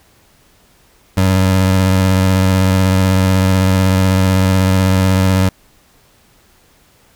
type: tone with vibrato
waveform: 25% pulse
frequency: 94.3 Hz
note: F#2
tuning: 33 cents sharp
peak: -6 dBFS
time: 1.17-5.49 s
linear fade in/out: 5 ms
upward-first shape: sine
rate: 16 Hz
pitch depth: 26 cents each way
effects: pink hiss -51 dBFS RMS until 7.15 s